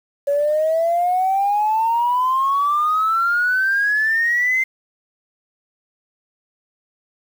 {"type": "exponential sweep", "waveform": "sine", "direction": "up", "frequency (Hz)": [562, 2092], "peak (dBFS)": -14, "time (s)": [0.27, 4.64], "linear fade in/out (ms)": 10, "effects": ["tanh soft clip ceiling -11 dBFS", "7-bit"]}